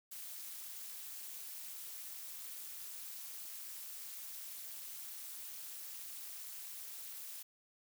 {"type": "noise with amplitude modulation", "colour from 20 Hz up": "blue", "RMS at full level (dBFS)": -44, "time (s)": [0.11, 7.43], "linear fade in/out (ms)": 10, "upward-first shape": "sine", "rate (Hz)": 283, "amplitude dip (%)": 80, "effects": []}